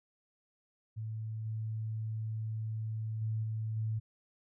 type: tone with level steps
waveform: sine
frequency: 110 Hz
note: A2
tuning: in tune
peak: -36 / -34 / -31 / -33 / -31 dBFS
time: 0.96-4 s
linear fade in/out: 20 ms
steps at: 1.45 / 3.21 / 3.43 / 3.76 s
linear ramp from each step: 10 ms
effects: none